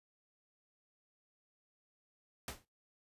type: noise with exponential decay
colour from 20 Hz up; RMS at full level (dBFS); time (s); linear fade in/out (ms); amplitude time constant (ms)
pink; -38; 2.48-2.65; 1; 35
effects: noise-tail reverb RT60 0.2 s tail -19 dB re dry + resampled to 32000 Hz